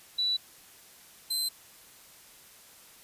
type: tone pair in turn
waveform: sine / sawtooth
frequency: 3951 / 4088 Hz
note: B7 / C8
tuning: 0 / -41 cents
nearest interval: minor second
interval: 59 cents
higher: second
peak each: -25 dBFS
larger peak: neither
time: 0.18-0.37 / 1.3-1.49 s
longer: neither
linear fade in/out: 10 ms
effects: white hiss -54 dBFS RMS until 3.03 s + resampled to 32000 Hz